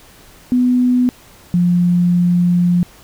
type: tone pair in turn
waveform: sine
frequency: 248.9 / 176 Hz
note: B3 / F3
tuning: +14 / +14 cents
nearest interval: tritone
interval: 600 cents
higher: first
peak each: -10 dBFS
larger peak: neither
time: 0.52-1.09 / 1.54-2.83 s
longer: second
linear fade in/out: 0 ms
effects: pink hiss -44 dBFS RMS until 3.03 s